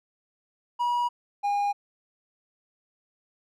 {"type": "tone pair in turn", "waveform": "triangle", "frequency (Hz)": [965, 813], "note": ["B5", "G#5"], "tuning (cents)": [-40, -37], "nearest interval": "minor third", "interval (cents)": 297, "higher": "first", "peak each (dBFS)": -21, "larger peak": "neither", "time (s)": [[0.79, 1.09], [1.43, 1.73]], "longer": "neither", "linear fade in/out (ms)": 20, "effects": []}